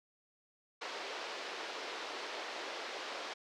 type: band-pass noise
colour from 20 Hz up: pink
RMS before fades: -43 dBFS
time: 0.81-3.34 s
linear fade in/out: 10 ms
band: 390 to 5100 Hz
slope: 24 dB/octave
effects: none